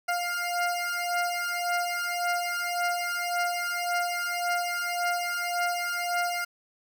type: beating tone pair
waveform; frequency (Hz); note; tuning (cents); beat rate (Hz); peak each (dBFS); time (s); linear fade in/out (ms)
20% pulse; 702 / 703.8; F5 / F5; +9 / +13; 1.8; -25; 0.08-6.45; 10
effects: none